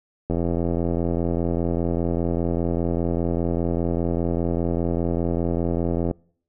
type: click train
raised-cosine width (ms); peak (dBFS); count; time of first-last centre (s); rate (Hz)
2; -11; 495; 0.3-6.112; 85
effects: noise-tail reverb RT60 0.6 s tail -26 dB re dry